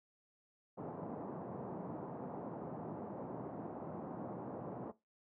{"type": "band-pass noise", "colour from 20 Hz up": "pink", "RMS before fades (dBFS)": -45, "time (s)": [0.77, 4.92], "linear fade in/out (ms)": 20, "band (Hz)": [140, 910], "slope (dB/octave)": 24, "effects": ["noise-tail reverb RT60 0.2 s tail -17 dB re dry"]}